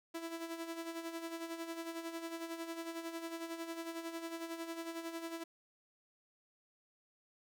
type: tone with tremolo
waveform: sawtooth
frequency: 331.5 Hz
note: E4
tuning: 10 cents sharp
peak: -35 dBFS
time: 0.14-5.44 s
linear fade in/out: 10 ms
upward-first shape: sine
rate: 11 Hz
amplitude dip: 60%
effects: none